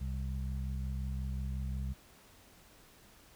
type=harmonic tone; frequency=65.6 Hz; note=C2; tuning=5 cents sharp; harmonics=1 / 2 / 3; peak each=-35 / -41 / -45 dBFS; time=0-1.94 s; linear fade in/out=20 ms; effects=pink hiss -60 dBFS RMS until 3.35 s